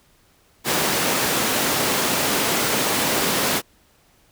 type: high-pass noise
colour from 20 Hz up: pink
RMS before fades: -21 dBFS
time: 0.64-3.62 s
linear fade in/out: 50 ms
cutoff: 210 Hz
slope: 12 dB/octave
effects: pink hiss -58 dBFS RMS until 4.31 s